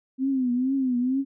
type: tone with vibrato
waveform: sine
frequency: 257.4 Hz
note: C4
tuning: 28 cents flat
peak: -21 dBFS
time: 0.18-1.25 s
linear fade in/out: 50 ms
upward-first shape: triangle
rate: 2.2 Hz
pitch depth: 120 cents each way
effects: none